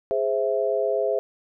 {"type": "chord", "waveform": "sine", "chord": "Ab augmented", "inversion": "none", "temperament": "equal", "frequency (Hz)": [415.3, 523.3, 659.3], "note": ["Ab4", "C5", "E5"], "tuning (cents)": [0, 0, 0], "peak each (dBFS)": [-25, -25, -25], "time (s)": [0.11, 1.19], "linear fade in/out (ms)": 0, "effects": []}